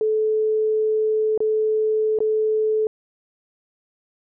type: tone with dropouts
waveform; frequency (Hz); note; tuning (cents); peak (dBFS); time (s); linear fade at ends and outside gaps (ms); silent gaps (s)
sine; 433.7; A4; -25; -17; 0.01-2.87; 1; 1.377-1.404 / 2.188-2.204
effects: none